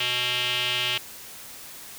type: tone with band-pass filter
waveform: square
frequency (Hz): 123.47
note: B2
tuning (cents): 0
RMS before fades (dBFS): -26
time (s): 0-0.98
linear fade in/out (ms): 5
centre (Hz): 3000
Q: 4.5
effects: white hiss -42 dBFS RMS until 1.98 s